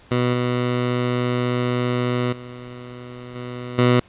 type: tone with level steps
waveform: 15% pulse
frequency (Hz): 123.4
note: B2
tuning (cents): -1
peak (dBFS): -11 / -13 / -28 / -23 / -7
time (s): 0.11-4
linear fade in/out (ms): 5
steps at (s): 0.33 / 2.32 / 3.35 / 3.78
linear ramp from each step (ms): 10
effects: pink hiss -50 dBFS RMS until 4.08 s + resampled to 8000 Hz